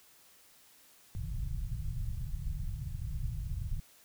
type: low-pass noise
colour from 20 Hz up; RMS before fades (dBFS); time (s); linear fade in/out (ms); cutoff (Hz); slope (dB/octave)
pink; -36; 1.15-3.8; 0; 150; 48
effects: white hiss -61 dBFS RMS until 4.04 s